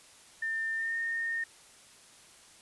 sine tone with pitch glide, 1800 to 1832.5 Hz, A6 to A#6, +39 to -30 cents, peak -30 dBFS, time 0.42-1.44 s, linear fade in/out 5 ms, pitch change +31 cents, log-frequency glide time 0.76-0.96 s, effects white hiss -56 dBFS RMS until 2.61 s + resampled to 24000 Hz

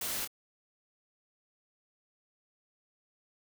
white noise with echo, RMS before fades -36 dBFS, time 0.01-0.25 s, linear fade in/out 5 ms, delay 26 ms, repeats 1, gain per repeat -6 dB, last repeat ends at 0.276 s, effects none

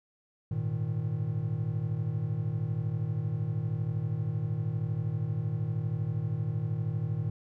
triangle chord, Ab suspended second, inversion none, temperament equal, 103.83 / 116.54 / 155.56 Hz, Ab2 / Bb2 / Eb3, 0 / 0 / 0 cents, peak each -33 / -30 / -31 dBFS, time 0.51-7.3 s, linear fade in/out 5 ms, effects none

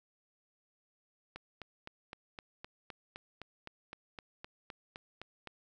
click train, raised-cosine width 0.3 ms, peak -28 dBFS, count 17, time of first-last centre 1.36-5.473 s, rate 3.89 Hz, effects none

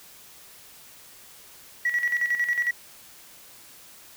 sine tone with tremolo, 1932 Hz, B6, 39 cents flat, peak -19 dBFS, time 1.85-2.71 s, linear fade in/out 5 ms, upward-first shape square, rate 11 Hz, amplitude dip 65%, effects tanh soft clip ceiling -16 dBFS + white hiss -49 dBFS RMS until 4.16 s

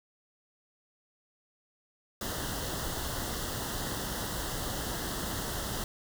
pink band-stop noise, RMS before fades -35 dBFS, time 2.21-5.84 s, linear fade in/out 2 ms, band 2000 to 2800 Hz, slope 96 dB/octave, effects none

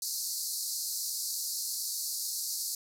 pink band-pass noise, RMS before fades -35 dBFS, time 0.02-2.75 s, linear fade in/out 2 ms, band 4200 to 15000 Hz, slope 96 dB/octave, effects none

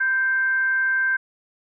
sine tone with frequency modulation, 1568 Hz, G6, in tune, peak -18 dBFS, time 0-1.17 s, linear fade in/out 10 ms, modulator 555 Hz, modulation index 0.2, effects none

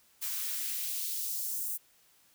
blue noise with high-pass filter sweep, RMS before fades -35 dBFS, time 0.21-1.78 s, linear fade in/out 20 ms, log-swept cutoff 970 to 9400 Hz, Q 0.97, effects white hiss -65 dBFS RMS until 2.34 s

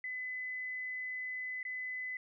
sine tone with dropouts, 2013 Hz, B6, 33 cents sharp, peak -37 dBFS, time 0.04-2.17 s, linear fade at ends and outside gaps 2 ms, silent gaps 1.63-1.651 s, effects none

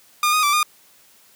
sawtooth tone with pitch steps, 1213 / 1242 / 1167 / 1218 Hz, D#6 / D#6 / D6 / D#6, -44 / -3 / -11 / -37 cents, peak -12 dBFS, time 0.23-0.63 s, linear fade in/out 2 ms, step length 100 ms, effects white hiss -53 dBFS RMS until 1.35 s + high-pass 100 Hz 12 dB/octave

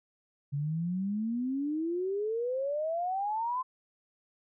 sine exponential sweep, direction up, 138.59 to 1043 Hz, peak -29 dBFS, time 0.52-3.63 s, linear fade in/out 20 ms, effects none

